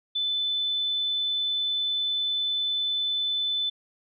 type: tone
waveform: sine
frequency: 3510 Hz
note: A7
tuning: 5 cents flat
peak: -24 dBFS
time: 0.15-3.7 s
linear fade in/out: 10 ms
effects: none